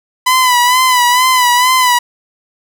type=tone with vibrato; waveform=sawtooth; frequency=1000 Hz; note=B5; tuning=21 cents sharp; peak=-4 dBFS; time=0.26-1.99 s; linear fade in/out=10 ms; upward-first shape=sine; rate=2.2 Hz; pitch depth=56 cents each way; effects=none